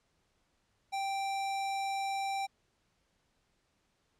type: tone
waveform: square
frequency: 784 Hz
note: G5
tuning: in tune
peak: -33 dBFS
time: 0.92-2.47 s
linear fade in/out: 20 ms
effects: pink hiss -75 dBFS RMS until 4.19 s + low-pass 8000 Hz 12 dB/octave